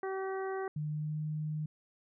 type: harmonic tone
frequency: 383.2 Hz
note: G4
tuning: 39 cents flat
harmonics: 1 / 2 / 3 / 4 / 5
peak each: -35 / -41 / -45 / -47 / -49 dBFS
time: 0.03-0.68 s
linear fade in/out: 2 ms
type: tone with pitch glide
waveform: sine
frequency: 151.2 to 153.31 Hz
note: D#3 to D#3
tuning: -49 to -25 cents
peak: -33 dBFS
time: 0.76-1.66 s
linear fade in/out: 5 ms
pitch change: +24 cents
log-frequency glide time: 0.91-1.19 s
effects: none